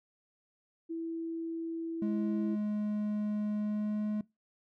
sine tone, 329.6 Hz, E4, in tune, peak -34 dBFS, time 0.89-2.56 s, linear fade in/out 20 ms
triangle tone with pitch glide, 210 to 211.5 Hz, G#3 to G#3, +19 to +32 cents, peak -28 dBFS, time 2.02-4.21 s, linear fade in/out 2 ms, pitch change +13 cents, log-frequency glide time 3.59-4.09 s
effects noise-tail reverb RT60 0.2 s tail -21 dB re dry

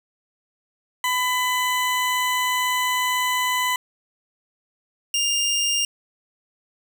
20% pulse tone pair in turn, 1002 / 2806 Hz, B5 / F7, +25 / +8 cents, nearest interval octave + tritone, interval 1783 cents, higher second, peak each -15 dBFS, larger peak neither, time 1.04-3.76 / 5.14-5.85 s, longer first, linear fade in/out 2 ms, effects none

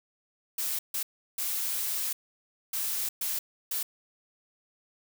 blue noise bursts at uneven times, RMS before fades -31 dBFS, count 6, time 0.58-0.79 / 0.94-1.03 / 1.38-2.13 / 2.73-3.09 / 3.21-3.39 / 3.71-3.83 s, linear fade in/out 5 ms, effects none

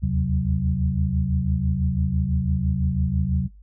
sine tone cluster, 75.1 / 81.1 / 132.4 / 185.6 Hz, D2 / E2 / C3 / F#3, +39 / -28 / +21 / +6 cents, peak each -25 dBFS, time 0.02-3.48 s, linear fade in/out 20 ms, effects noise-tail reverb RT60 0.2 s tail -24 dB re dry + added 50 Hz sine -44 dBFS peak until 3.62 s

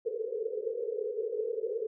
white band-pass noise, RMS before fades -34 dBFS, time 0.05-1.87 s, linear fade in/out 10 ms, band 420 to 480 Hz, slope 96 dB/octave, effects none

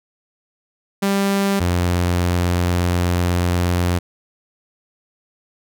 sawtooth tone pair in turn, 197.7 / 88.23 Hz, G3 / F2, +15 / +18 cents, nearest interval octave + major second, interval 1397 cents, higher first, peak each -12 dBFS, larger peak neither, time 1.02-1.6 / 1.6-3.99 s, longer second, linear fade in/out 10 ms, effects none

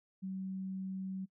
sine tone, 189.9 Hz, F#3, 45 cents sharp, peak -37 dBFS, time 0.22-1.26 s, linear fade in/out 20 ms, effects noise-tail reverb RT60 0.1 s tail -25 dB re dry

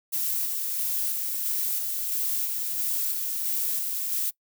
violet noise with tremolo, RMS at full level -27 dBFS, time 0.12-4.31 s, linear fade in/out 20 ms, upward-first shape square, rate 1.5 Hz, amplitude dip 25%, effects noise-tail reverb RT60 0.1 s tail -23 dB re dry

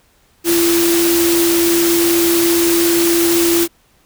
sine tone in noise, 339.7 Hz, F4, 48 cents flat, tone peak -12 dBFS, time 0.44-3.68 s, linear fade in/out 50 ms, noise white, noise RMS -18 dBFS, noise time 0.44-3.68 s, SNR +3 dB, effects pink hiss -55 dBFS RMS until 4.05 s

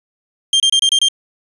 40% pulse tone bursts, 3183 Hz, G7, 26 cents sharp, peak -9 dBFS, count 6, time 0.53-1.085 s, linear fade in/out 2 ms, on 70 ms, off 27 ms, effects resampled to 24000 Hz

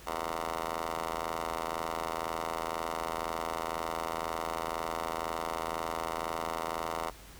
10% pulse ring-modulated tone, 82 Hz, E2, 9 cents flat, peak -22 dBFS, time 0.06-7.11 s, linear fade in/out 20 ms, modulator 832 Hz, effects added 50 Hz sine -52 dBFS peak until 7.39 s + pink hiss -52 dBFS RMS until 7.39 s

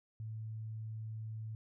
sine tone, 110 Hz, A2, in tune, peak -40 dBFS, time 0.2-1.55 s, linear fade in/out 0 ms, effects none

